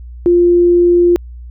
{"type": "tone", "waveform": "sine", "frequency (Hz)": 349.2, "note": "F4", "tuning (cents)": 0, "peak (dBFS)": -6, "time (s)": [0.26, 1.16], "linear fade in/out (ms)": 0, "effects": ["added 60 Hz sine -28 dBFS peak until 1.5 s"]}